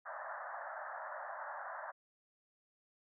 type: band-pass noise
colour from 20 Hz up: pink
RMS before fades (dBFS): -45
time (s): 0.05-1.92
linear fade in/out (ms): 20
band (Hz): 580 to 1800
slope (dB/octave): 96
effects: none